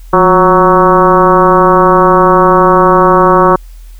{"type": "tone with frequency modulation", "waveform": "sine", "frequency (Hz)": 740, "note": "F#5", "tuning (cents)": 0, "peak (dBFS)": -3, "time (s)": [0.13, 3.56], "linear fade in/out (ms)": 5, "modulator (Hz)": 189, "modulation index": 2.9, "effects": ["added 41 Hz sine -28 dBFS peak until 3.99 s", "white hiss -47 dBFS RMS until 3.99 s"]}